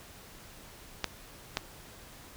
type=clicks; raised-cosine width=0.2 ms; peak=-11 dBFS; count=2; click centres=1.043 / 1.571 s; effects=pink hiss -51 dBFS RMS until 2.36 s